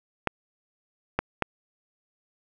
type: clicks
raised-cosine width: 0.5 ms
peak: -8 dBFS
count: 3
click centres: 0.273 / 1.19 / 1.423 s
effects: none